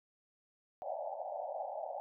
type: band-pass noise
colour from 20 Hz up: pink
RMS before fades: -41 dBFS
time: 0.82-2 s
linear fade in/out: 0 ms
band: 560 to 840 Hz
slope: 96 dB/octave
effects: none